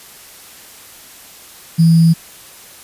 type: tone with sample-and-hold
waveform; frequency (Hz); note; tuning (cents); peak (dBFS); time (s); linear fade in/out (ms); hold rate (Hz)
sine; 164.81; E3; 0; -6; 1.78-2.14; 20; 4900
effects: white hiss -39 dBFS RMS until 2.83 s + resampled to 32000 Hz